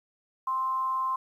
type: tone with amplitude modulation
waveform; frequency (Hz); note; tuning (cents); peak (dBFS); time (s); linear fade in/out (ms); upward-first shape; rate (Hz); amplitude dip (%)
sine; 1046.5; C6; 0; -24; 0.47-1.16; 5; sine; 256; 35
effects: 10-bit